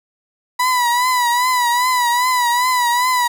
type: tone with vibrato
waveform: 35% pulse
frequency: 984 Hz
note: B5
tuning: 7 cents flat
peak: -12 dBFS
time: 0.59-3.28 s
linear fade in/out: 10 ms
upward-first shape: triangle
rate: 2.5 Hz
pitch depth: 73 cents each way
effects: none